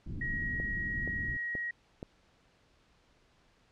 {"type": "low-pass noise", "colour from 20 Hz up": "pink", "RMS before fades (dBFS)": -39, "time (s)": [0.06, 1.37], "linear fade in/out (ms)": 5, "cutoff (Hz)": 270, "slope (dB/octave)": 24}
{"type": "tone", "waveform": "sine", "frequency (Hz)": 1897, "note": "A#6", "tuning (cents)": 30, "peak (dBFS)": -33, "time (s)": [0.21, 1.71], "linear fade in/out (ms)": 5}
{"type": "click train", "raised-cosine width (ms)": 2, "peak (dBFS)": -26, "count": 4, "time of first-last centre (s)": [0.6, 2.029], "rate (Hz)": 2.1}
{"effects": ["pink hiss -67 dBFS RMS until 3.71 s", "low-pass 5000 Hz 12 dB/octave"]}